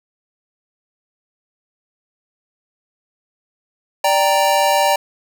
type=chord; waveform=square; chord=G minor; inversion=second; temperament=equal; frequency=587.3 / 784 / 932.3 Hz; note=D5 / G5 / Bb5; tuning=0 / 0 / 0 cents; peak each=-18 dBFS; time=4.04-4.96 s; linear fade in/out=5 ms; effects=none